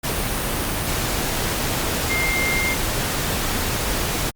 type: tone in noise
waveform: sine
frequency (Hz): 2111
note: C7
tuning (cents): +15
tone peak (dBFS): -21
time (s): 2.09-2.75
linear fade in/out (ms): 20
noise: pink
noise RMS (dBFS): -23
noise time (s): 0.03-4.31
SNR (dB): -1
effects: Opus 48 kbps